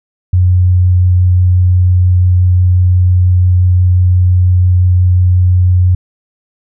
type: tone with vibrato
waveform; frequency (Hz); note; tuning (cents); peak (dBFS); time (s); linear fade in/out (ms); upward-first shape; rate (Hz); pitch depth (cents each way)
sine; 90.5; F#2; -38; -5; 0.33-5.95; 5; triangle; 5.8; 8
effects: none